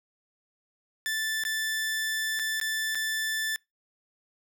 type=tone with dropouts; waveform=sawtooth; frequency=1760 Hz; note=A6; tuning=in tune; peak=-24 dBFS; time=1.06-3.56 s; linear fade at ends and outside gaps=0 ms; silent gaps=1.437-1.451 / 2.391-2.396 / 2.6-2.613 / 2.948-2.954 s; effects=noise-tail reverb RT60 0.2 s tail -26 dB re dry